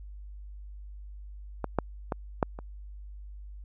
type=clicks; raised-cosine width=1 ms; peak=-16 / -10 / -15 / -9 / -26 dBFS; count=5; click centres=1.643 / 1.787 / 2.122 / 2.428 / 2.589 s; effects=added 50 Hz sine -41 dBFS peak until 3.64 s